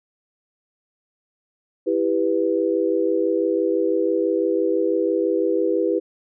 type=chord; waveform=sine; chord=E minor; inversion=none; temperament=just; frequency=329.6 / 395.6 / 494.4 Hz; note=E4 / G4 / B4; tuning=0 / +16 / +2 cents; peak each=-22 dBFS; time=1.86-6 s; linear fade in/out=20 ms; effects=none